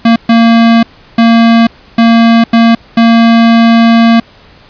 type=tone bursts at uneven times; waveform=square; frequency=230 Hz; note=A#3; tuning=23 cents flat; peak=-3 dBFS; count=6; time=0.05-0.16 / 0.29-0.83 / 1.18-1.67 / 1.98-2.44 / 2.53-2.75 / 2.97-4.2 s; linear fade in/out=5 ms; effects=pink hiss -39 dBFS RMS until 4.69 s + resampled to 11025 Hz